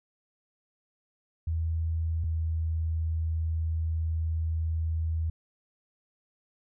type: tone pair in turn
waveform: sine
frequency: 81.4 / 80.79 Hz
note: E2 / E2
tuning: -21 / -34 cents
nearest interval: unison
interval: 13 cents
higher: first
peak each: -26 dBFS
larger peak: neither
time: 1.47-2.24 / 2.24-5.3 s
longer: second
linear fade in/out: 5 ms
effects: none